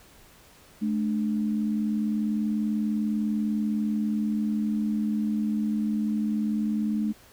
sine tone pair together, 214.7 / 294.9 Hz, A3 / D4, -42 / +7 cents, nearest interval perfect fourth, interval 549 cents, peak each -24 / -32 dBFS, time 0.81-7.13 s, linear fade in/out 20 ms, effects pink hiss -54 dBFS RMS until 7.32 s

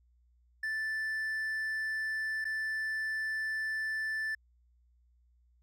triangle tone with dropouts, 1760 Hz, A6, in tune, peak -30 dBFS, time 0.63-4.35 s, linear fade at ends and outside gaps 5 ms, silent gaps 2.444-2.451 s, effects added 60 Hz sine -64 dBFS peak until 5.62 s

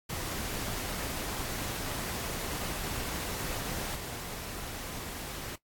pink noise with level steps, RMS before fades -36 / -40 dBFS, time 0.09-5.56 s, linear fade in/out 10 ms, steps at 3.95 s, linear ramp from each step 10 ms, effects noise-tail reverb RT60 0.1 s tail -18 dB re dry + AAC 64 kbps

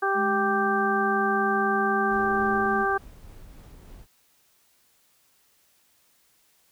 harmonic tone, 392 Hz, G4, in tune, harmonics 1 / 2 / 3 / 4, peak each -27 / -27 / -27 / -27 dBFS, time 0.02-2.98 s, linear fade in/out 10 ms
sine tone with pitch glide, 209.8 to 212.6 Hz, G#3 to G#3, +18 to +41 cents, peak -29 dBFS, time 0.14-2.86 s, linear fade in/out 50 ms, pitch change +23 cents, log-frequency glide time 1.73-2.38 s
brown noise with tremolo, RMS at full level -45 dBFS, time 2.08-4.07 s, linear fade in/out 50 ms, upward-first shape sine, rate 3.4 Hz, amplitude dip 25%
click train, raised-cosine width 2 ms, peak -30 dBFS, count 51, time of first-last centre 2.19-2.666 s, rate 105 Hz
effects white hiss -64 dBFS RMS until 6.71 s

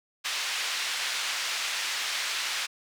pink band-pass noise, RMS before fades -31 dBFS, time 0.24-2.67 s, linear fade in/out 20 ms, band 1800 to 5800 Hz, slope 12 dB/octave, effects none

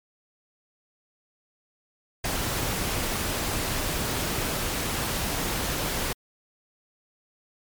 pink noise, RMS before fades -28 dBFS, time 2.24-6.13 s, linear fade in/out 5 ms, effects MP3 96 kbps

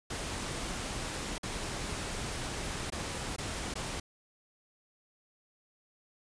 pink noise with dropouts, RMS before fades -37 dBFS, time 0.1-4 s, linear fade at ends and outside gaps 5 ms, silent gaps 1.382-1.431 / 2.902-2.921 / 3.363-3.382 / 3.74-3.754 s, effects resampled to 22050 Hz

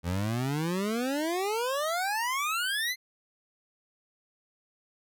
25% pulse exponential sweep, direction up, 83.2 to 2100 Hz, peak -24 dBFS, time 0.03-2.96 s, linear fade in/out 50 ms, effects none

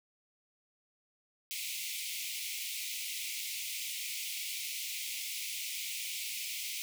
pink high-pass noise, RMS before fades -39 dBFS, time 1.51-6.82 s, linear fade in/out 0 ms, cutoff 2100 Hz, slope 96 dB/octave, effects none

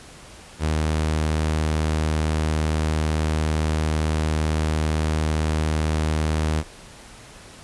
sawtooth tone, 77.78 Hz, D#2, in tune, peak -16 dBFS, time 0.59-6.64 s, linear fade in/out 50 ms, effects pink hiss -44 dBFS RMS until 7.63 s + resampled to 24000 Hz

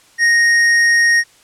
sine tone with hard clipping, 1864.7 Hz, A#6, in tune, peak -11 dBFS, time 0.18-1.24 s, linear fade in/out 50 ms, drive 10 dB, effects white hiss -49 dBFS RMS until 1.43 s + low-pass 9000 Hz 12 dB/octave

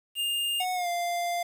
square tone, 2816 Hz, F7, 14 cents sharp, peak -27 dBFS, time 0.15-0.65 s, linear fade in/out 50 ms
square tone with pitch glide, 735 to 695.8 Hz, F#5 to F5, -12 to -7 cents, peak -28 dBFS, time 0.6-1.43 s, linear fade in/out 5 ms, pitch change -95 cents, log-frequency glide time 0.74-0.88 s
effects 9-bit

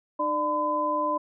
sine tone cluster, 305 / 594 / 1013 Hz, D#4 / D5 / B5, -34 / +20 / +44 cents, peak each -32 / -29 / -25 dBFS, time 0.19-1.18 s, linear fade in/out 10 ms, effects none

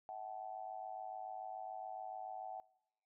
sine tone with amplitude modulation, 755 Hz, F#5, 35 cents sharp, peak -40 dBFS, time 0.09-2.6 s, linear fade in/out 0 ms, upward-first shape sine, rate 107 Hz, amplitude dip 95%, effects noise-tail reverb RT60 0.9 s tail -23 dB re dry

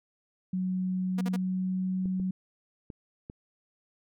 sine tone with pitch glide, 185 to 186.39 Hz, F#3 to F#3, 0 to +13 cents, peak -27 dBFS, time 0.53-2.31 s, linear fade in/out 5 ms, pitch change +13 cents, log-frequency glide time 1.08-2.01 s
sawtooth tone bursts, 239.4 Hz, A#3, 46 cents sharp, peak -29 dBFS, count 3, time 1.18-1.363 s, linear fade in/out 5 ms, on 31 ms, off 45 ms
clicks, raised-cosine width 3 ms, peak -28 dBFS, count 4, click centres 2.057 / 2.199 / 2.902 / 3.299 s
effects none

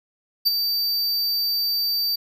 square tone with ADSR envelope, 4640 Hz, D8, 22 cents flat, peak -14 dBFS, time 0.45-2.16 s, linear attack 21 ms, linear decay 21 ms, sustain -7 dB, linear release 10 ms, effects none

